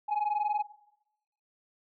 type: tone pair together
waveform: sine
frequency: 826.2 / 847 Hz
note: G#5 / G#5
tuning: -9 / +34 cents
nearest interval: unison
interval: 43 cents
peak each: -28 dBFS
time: 0.08-0.63 s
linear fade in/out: 20 ms
effects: noise-tail reverb RT60 0.8 s tail -17 dB re dry + tanh soft clip ceiling -24 dBFS